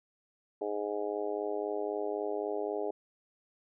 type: harmonic tone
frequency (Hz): 103.83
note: G#2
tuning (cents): 0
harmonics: 3 / 4 / 5 / 6 / 7 / 8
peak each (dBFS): -41 / -34 / -41 / -39 / -43 / -44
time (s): 0.61-2.91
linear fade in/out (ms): 5
effects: none